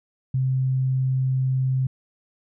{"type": "tone", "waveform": "sine", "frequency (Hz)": 130.81, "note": "C3", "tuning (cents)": 0, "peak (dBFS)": -19, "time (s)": [0.34, 1.87], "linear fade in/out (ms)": 5, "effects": []}